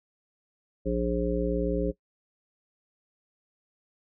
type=harmonic tone; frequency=59.1 Hz; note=A#1; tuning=24 cents sharp; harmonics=1 / 3 / 5 / 7 / 9; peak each=-31 / -31 / -31 / -31 / -31 dBFS; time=0.85-1.92 s; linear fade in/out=20 ms; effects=noise-tail reverb RT60 0.1 s tail -20 dB re dry